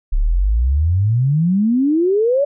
sine exponential sweep, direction up, 32.7 to 586 Hz, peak -12 dBFS, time 0.12-2.45 s, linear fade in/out 10 ms, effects none

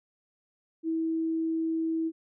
sine tone, 324.5 Hz, E4, 27 cents flat, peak -26 dBFS, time 0.83-2.12 s, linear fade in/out 50 ms, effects none

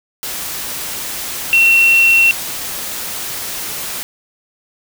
sine tone in noise, 2719 Hz, F7, 47 cents flat, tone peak -7 dBFS, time 1.53-2.31 s, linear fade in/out 0 ms, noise white, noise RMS -24 dBFS, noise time 0.23-4.03 s, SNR +14 dB, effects none

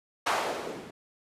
violet noise with low-pass filter sweep, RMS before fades -32 dBFS, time 0.26-0.91 s, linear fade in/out 10 ms, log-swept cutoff 990 to 230 Hz, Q 1.5, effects resampled to 32000 Hz

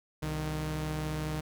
sawtooth tone pair together, 64.38 / 154.1 Hz, C2 / D#3, -27 / -16 cents, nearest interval octave + minor third, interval 1511 cents, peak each -34 / -29 dBFS, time 0.22-1.41 s, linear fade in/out 10 ms, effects none

